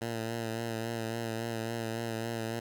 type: tone with vibrato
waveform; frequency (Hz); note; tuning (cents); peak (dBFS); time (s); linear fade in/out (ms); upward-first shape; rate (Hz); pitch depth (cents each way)
10% pulse; 114.3; A#2; -34; -25; 0.01-2.6; 10; sine; 3.6; 34
effects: none